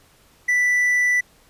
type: tone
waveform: triangle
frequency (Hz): 1975.5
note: B6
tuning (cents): 0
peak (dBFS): -14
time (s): 0.48-1.21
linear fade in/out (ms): 10
effects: pink hiss -55 dBFS RMS until 1.49 s + resampled to 32000 Hz